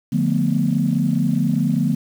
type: chord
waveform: sine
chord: B half-diminished seventh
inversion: first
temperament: just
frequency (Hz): 148.16 / 177.8 / 222.2 / 246.9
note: D3 / F3 / A3 / B3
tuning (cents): +16 / +31 / +17 / 0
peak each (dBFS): -21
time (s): 0.12-1.95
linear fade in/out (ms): 10
effects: tanh soft clip ceiling -6 dBFS + 7-bit